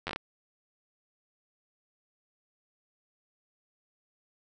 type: slowing click train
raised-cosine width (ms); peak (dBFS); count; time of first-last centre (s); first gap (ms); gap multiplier
0.3; -17; 6; 0.07-0.16; 10; 1.3
effects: none